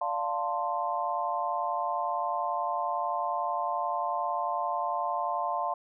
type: chord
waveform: sine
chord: D minor seventh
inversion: none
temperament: equal with one note detuned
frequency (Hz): 587.3 / 698.5 / 888.7 / 1046.5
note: D5 / F5 / A5 / C6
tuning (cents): 0 / 0 / +17 / 0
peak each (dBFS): -37 / -32 / -33 / -32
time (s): 0.01-5.74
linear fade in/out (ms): 5
effects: none